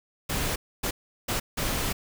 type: noise bursts at uneven times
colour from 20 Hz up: pink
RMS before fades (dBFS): -28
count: 4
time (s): 0.29-0.56 / 0.83-0.91 / 1.28-1.4 / 1.57-1.93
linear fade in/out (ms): 10
effects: none